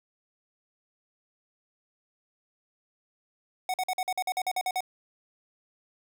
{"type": "tone bursts", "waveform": "square", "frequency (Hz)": 741, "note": "F#5", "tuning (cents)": 2, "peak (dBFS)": -27, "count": 12, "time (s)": [3.69, 4.806], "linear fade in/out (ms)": 2, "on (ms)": 49, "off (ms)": 48, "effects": []}